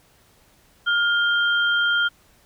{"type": "tone pair together", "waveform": "sine", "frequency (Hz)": [1412, 3170], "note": ["F6", "G7"], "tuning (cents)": [19, 19], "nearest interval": "octave + major second", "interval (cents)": 1400, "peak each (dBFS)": [-18, -24], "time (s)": [0.86, 2.09], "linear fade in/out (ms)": 20, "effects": ["pink hiss -57 dBFS RMS until 2.45 s"]}